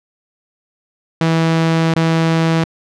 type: tone with dropouts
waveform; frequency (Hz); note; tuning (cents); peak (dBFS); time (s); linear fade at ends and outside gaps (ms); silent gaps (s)
sawtooth; 163.3; E3; -16; -8; 1.21-2.64; 2; 1.939-1.962
effects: low-pass 5000 Hz 12 dB/octave